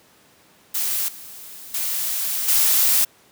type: noise with level steps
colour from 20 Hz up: blue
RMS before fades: -23 / -39 / -24 / -17 dBFS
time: 0.74-3.05 s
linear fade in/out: 10 ms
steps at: 1.08 / 1.74 / 2.48 s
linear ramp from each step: 5 ms
effects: pink hiss -54 dBFS RMS until 3.31 s + high-pass 150 Hz 12 dB/octave